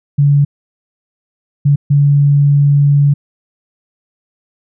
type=tone bursts at uneven times; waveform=sine; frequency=143 Hz; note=D3; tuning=46 cents flat; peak=-6 dBFS; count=3; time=0.18-0.45 / 1.65-1.76 / 1.9-3.14 s; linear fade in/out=10 ms; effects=none